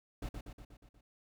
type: noise with echo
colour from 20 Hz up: brown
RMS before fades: -39 dBFS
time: 0.22-0.29 s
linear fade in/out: 5 ms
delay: 120 ms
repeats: 6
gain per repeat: -4 dB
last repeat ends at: 1.01 s
effects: none